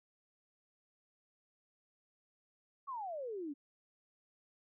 sine exponential sweep, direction down, 1147 to 271.9 Hz, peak -39 dBFS, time 2.87-3.54 s, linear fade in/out 20 ms, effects none

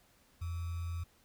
sine tone with sample-and-hold, 85.1 Hz, F2, 44 cents flat, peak -35 dBFS, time 0.41-1.04 s, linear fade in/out 10 ms, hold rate 1225 Hz, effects pink hiss -67 dBFS RMS until 1.24 s

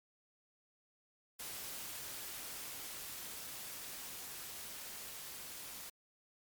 white noise with level ramp, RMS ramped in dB -45 to -48 dBFS, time 1.39-5.9 s, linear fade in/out 10 ms, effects MP3 96 kbps

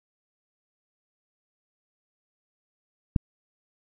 click, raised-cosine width 5 ms, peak -8 dBFS, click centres 3.162 s, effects none

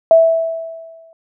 sine tone with exponential decay, 656 Hz, E5, 9 cents flat, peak -3 dBFS, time 0.11-1.13 s, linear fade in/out 1 ms, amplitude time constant 220 ms, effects none

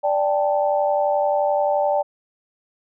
sine chord, D suspended fourth, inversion none, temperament equal with one note detuned, 587.3 / 788.5 / 880 Hz, D5 / G5 / A5, 0 / +10 / 0 cents, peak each -19 / -22 / -25 dBFS, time 0.03-2.03 s, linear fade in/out 20 ms, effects none

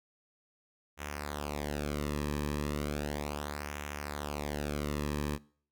sawtooth tone with flanger, 73.42 Hz, D2, in tune, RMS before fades -36 dBFS, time 0.97-5.39 s, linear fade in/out 50 ms, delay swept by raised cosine 0.22 to 1.42 ms, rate 0.35 Hz, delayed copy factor -0.75, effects noise-tail reverb RT60 0.5 s tail -22 dB re dry

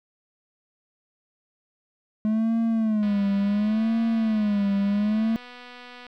triangle tone with vibrato, 213.1 Hz, G#3, 45 cents sharp, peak -18 dBFS, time 2.25-5.36 s, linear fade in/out 0 ms, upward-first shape sine, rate 0.7 Hz, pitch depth 120 cents each way
click train, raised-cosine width 0.3 ms, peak -28 dBFS, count 748, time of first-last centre 3.03-6.067 s, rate 246 Hz
effects none

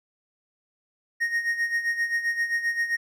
triangle tone with tremolo, 1863 Hz, A#6, 2 cents flat, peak -19 dBFS, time 1.2-2.97 s, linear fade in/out 20 ms, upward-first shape sine, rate 7.6 Hz, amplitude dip 70%, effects none

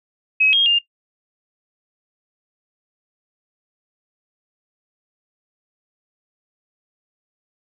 sine tone with pitch steps, 2550 / 3245 / 2808 Hz, D#7 / G#7 / F7, +42 / -41 / +9 cents, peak -12 dBFS, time 0.4-0.79 s, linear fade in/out 10 ms, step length 130 ms, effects noise-tail reverb RT60 0.1 s tail -19 dB re dry

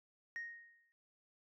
sine tone with exponential decay, 1864.7 Hz, A#6, in tune, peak -37 dBFS, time 0.36-0.92 s, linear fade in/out 0 ms, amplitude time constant 120 ms, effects tanh soft clip ceiling -38 dBFS

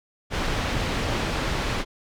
pink low-pass noise, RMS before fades -26 dBFS, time 0.3-1.85 s, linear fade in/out 50 ms, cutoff 4200 Hz, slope 12 dB/octave, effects none

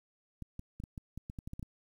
clicks, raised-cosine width 5 ms, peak -29 dBFS, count 12, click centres 0.423 / 0.594 / 0.801 / 0.838 / 0.978 / 1.176 / 1.299 / 1.388 / 1.475 / 1.534 / 1.595 / 1.628 s, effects 10-bit

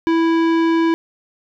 sine tone with tanh clipping, 329.6 Hz, E4, in tune, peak -15 dBFS, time 0.07-0.94 s, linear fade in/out 0 ms, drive 17 dB, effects none

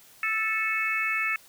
harmonic tone with a mistuned harmonic, 440 Hz, A4, in tune, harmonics 3 / 4 / 5 / 6, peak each -32 / -31 / -28 / -30 dBFS, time 0.23-1.36 s, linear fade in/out 2 ms, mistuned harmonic 6, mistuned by -22 cents, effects white hiss -54 dBFS RMS until 1.48 s

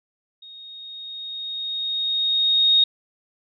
sine tone with level ramp, 3728 Hz, A#7, 1 cent flat, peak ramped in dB -40 to -12 dBFS, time 0.42-2.84 s, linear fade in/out 5 ms, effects none

